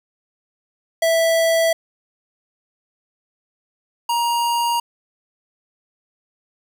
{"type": "tone pair in turn", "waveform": "square", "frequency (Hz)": [658, 943.2], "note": ["E5", "A#5"], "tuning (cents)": [-3, 20], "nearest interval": "tritone", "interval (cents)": 623, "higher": "second", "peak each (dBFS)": [-15, -18], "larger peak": "first", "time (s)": [[1.02, 1.73], [4.09, 4.8]], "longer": "neither", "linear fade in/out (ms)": 5, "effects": ["9-bit"]}